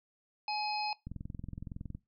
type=harmonic tone; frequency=842 Hz; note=G#5; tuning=24 cents sharp; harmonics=1 / 3 / 5 / 6; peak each=-34 / -39 / -41 / -42 dBFS; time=0.48-0.93 s; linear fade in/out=2 ms
type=click train; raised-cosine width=5 ms; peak=-29 dBFS; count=20; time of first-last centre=1.07-1.95 s; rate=21.6 Hz
effects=noise-tail reverb RT60 0.2 s tail -20 dB re dry